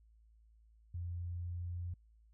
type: tone with pitch glide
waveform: sine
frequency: 87 to 87.55 Hz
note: F2 to F2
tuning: -6 to +5 cents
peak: -38 dBFS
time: 0.94-1.94 s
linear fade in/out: 5 ms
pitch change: +11 cents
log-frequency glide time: 1.11-1.71 s
effects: added 55 Hz sine -62 dBFS peak until 2.33 s